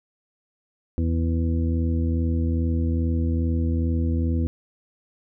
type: harmonic tone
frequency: 82.41 Hz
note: E2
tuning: in tune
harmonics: 1 / 2 / 3 / 4 / 6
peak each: -21 / -32 / -27 / -32 / -38 dBFS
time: 0.98-4.47 s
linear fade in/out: 0 ms
effects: none